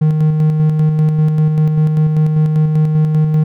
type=tone with tremolo; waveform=triangle; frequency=154.7 Hz; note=D#3; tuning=10 cents flat; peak=-6 dBFS; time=0.01-3.44 s; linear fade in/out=10 ms; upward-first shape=square; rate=5.1 Hz; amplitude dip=35%; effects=none